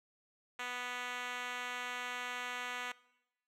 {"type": "tone with band-pass filter", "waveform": "5% pulse", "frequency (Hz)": 246.9, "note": "B3", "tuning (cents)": 0, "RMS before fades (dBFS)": -41, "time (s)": [0.59, 2.92], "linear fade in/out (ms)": 5, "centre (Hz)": 1900, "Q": 0.54, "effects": ["noise-tail reverb RT60 0.9 s tail -21 dB re dry"]}